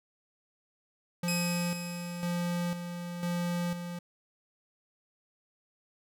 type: tone with tremolo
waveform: square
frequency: 174.4 Hz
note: F3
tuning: 2 cents flat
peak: -30 dBFS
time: 1.23-3.99 s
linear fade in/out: 5 ms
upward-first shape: square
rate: 1 Hz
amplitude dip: 55%
type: tone with exponential decay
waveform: 15% pulse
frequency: 2539 Hz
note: D#7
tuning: 34 cents sharp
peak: -23 dBFS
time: 1.28-3.22 s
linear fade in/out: 2 ms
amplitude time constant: 420 ms
effects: none